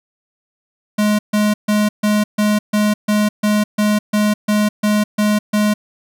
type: tone bursts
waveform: square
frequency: 210 Hz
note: G#3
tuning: 19 cents sharp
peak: -13 dBFS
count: 14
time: 0.98-5.74 s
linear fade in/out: 10 ms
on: 210 ms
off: 140 ms
effects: none